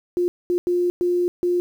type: tone bursts at uneven times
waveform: sine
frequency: 353.9 Hz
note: F4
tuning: 23 cents sharp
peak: -17 dBFS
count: 5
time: 0.17-0.28 / 0.5-0.58 / 0.67-0.9 / 1.01-1.28 / 1.43-1.6 s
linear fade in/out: 0 ms
effects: 8-bit